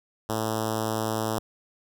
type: tone with notch filter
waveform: 5% pulse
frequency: 110 Hz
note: A2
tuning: in tune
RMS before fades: -28 dBFS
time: 0.29-1.39 s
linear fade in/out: 5 ms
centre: 2200 Hz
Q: 0.67
effects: none